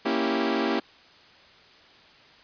sawtooth chord, A# diminished seventh, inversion none, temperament equal, 233.1 / 277.2 / 329.6 / 392 Hz, A#3 / C#4 / E4 / G4, 0 / 0 / 0 / 0 cents, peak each -25 dBFS, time 0.05-0.8 s, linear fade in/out 10 ms, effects white hiss -53 dBFS RMS until 2.43 s + resampled to 11025 Hz

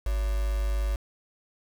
sine tone with quantisation, 51.5 Hz, G#1, 14 cents flat, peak -24 dBFS, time 0.06-0.96 s, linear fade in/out 5 ms, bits 6, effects none

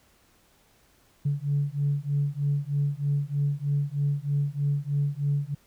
sine beating tone pair, 141.6 / 144.8 Hz, C#3 / D3, +37 / -24 cents, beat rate 3.2 Hz, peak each -26 dBFS, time 1.25-5.55 s, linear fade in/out 10 ms, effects tanh soft clip ceiling -17 dBFS + pink hiss -62 dBFS RMS until 5.66 s

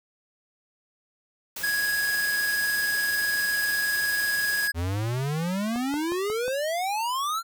white noise, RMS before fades -35 dBFS, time 1.56-4.68 s, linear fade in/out 5 ms
square tone with tremolo, 1661.2 Hz, G#6, in tune, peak -23 dBFS, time 1.63-4.72 s, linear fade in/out 10 ms, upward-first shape sine, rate 20 Hz, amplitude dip 30%
square exponential sweep, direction up, 81 to 1397 Hz, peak -26 dBFS, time 4.74-7.43 s, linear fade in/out 50 ms
click train, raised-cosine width 1 ms, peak -23 dBFS, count 5, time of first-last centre 5.76-6.481 s, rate 5.55 Hz
effects none

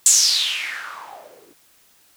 violet noise with low-pass filter sweep, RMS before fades -21 dBFS, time 0.06-1.53 s, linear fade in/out 2 ms, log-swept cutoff 7800 to 330 Hz, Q 6.2, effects white hiss -56 dBFS RMS until 2.16 s

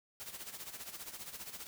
white noise with tremolo, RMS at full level -44 dBFS, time 0.2-1.67 s, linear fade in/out 0 ms, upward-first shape sine, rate 15 Hz, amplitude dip 70%, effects none

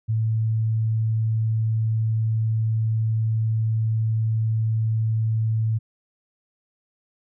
sine tone, 111 Hz, A2, 16 cents sharp, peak -19 dBFS, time 0.08-5.79 s, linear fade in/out 20 ms, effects none

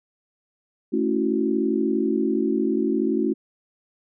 sine chord, F# minor seventh, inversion first, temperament equal, 220 / 277.2 / 329.6 / 370 Hz, A3 / C#4 / E4 / F#4, 0 / 0 / 0 / 0 cents, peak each -25 dBFS, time 0.92-3.34 s, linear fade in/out 20 ms, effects none

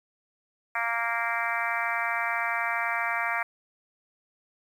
harmonic tone, 232.2 Hz, A#3, 7 cents flat, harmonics 3 / 4 / 5 / 6 / 7 / 8 / 9 / 10, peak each -34 / -34 / -34 / -34 / -34 / -34 / -34 / -34 dBFS, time 0.75-3.43 s, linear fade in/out 5 ms, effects 9-bit

